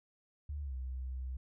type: tone with pitch glide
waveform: sine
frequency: 73 to 64.29 Hz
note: D2 to C2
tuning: -10 to -30 cents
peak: -37 dBFS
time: 0.49-1.37 s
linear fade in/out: 5 ms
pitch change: -220 cents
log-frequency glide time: 0.62-0.74 s
effects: none